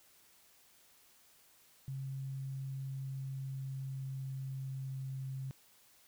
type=tone with pitch glide; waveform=sine; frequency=134.7 to 133.15 Hz; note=C#3 to C3; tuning=-49 to +31 cents; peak=-38 dBFS; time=1.88-5.51 s; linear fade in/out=0 ms; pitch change=-20 cents; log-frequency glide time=2.73-5.36 s; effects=white hiss -65 dBFS RMS until 6.07 s